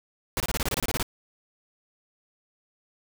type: noise bursts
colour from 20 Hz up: pink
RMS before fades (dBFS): -27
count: 12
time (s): 0.37-1.028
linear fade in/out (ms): 0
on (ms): 31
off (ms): 26
effects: none